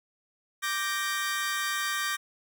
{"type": "chord", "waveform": "sawtooth", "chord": "G minor", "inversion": "second", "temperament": "equal", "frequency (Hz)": [1174.7, 1568, 1864.7], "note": ["D6", "G6", "Bb6"], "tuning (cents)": [0, 0, 0], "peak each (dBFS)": -29, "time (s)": [0.62, 2.17], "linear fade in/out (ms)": 20, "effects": []}